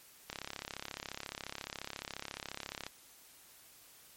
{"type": "click train", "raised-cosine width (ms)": 0.2, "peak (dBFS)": -22, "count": 89, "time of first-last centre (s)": [0.3, 2.866], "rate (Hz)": 34.3, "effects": ["white hiss -59 dBFS RMS until 4.16 s", "MP3 64 kbps"]}